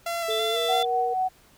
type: tone with vibrato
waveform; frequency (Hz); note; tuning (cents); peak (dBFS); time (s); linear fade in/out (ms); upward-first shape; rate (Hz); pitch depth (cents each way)
sawtooth; 673; E5; +36; -23; 0.06-0.83; 5; square; 3; 20
type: tone with pitch glide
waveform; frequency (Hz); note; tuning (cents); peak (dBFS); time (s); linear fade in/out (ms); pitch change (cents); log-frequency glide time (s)
sine; 438.7 to 472.9; A4 to A#4; -5 to +25; -27; 0.28-1.14; 10; +130; 0.5-0.58
type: tone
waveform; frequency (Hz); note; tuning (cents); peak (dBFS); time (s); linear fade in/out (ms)
sine; 3488; A7; -16; -28; 0.3-0.85; 5
type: tone with tremolo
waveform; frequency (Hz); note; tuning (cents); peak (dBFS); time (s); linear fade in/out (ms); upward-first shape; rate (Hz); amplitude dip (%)
sine; 747; F#5; +16; -21; 0.68-1.29; 20; sine; 4.1; 40
effects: pink hiss -57 dBFS RMS until 1.57 s